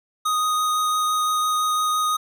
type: tone with vibrato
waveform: square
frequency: 1244.5 Hz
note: D#6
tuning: in tune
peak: -20 dBFS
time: 0.25-2.17 s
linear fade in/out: 10 ms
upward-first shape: triangle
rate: 5.9 Hz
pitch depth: 9 cents each way
effects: none